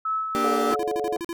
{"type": "tone with tremolo", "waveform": "sine", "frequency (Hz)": 1300, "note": "E6", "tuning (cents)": -24, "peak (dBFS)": -22, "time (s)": [0.05, 0.76], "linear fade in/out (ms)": 5, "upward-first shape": "sine", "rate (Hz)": 3.1, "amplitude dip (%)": 45}
{"type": "chord", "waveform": "30% pulse", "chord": "G minor", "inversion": "first", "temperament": "equal", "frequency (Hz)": [233.1, 293.7, 392], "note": ["Bb3", "D4", "G4"], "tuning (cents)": [0, 0, 0], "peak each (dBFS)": -26, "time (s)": [0.35, 0.74], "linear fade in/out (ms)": 0}
{"type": "harmonic tone", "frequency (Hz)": 143.6, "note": "D3", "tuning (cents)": -39, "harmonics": [3, 4, 5], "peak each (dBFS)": [-26, -35, -29], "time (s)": [0.44, 1.17], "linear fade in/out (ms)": 2}
{"type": "tone bursts", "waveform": "square", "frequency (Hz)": 339.2, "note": "E4", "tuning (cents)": 50, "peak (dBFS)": -29, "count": 8, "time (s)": [0.71, 1.329], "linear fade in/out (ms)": 0, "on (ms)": 38, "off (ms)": 45}
{"effects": []}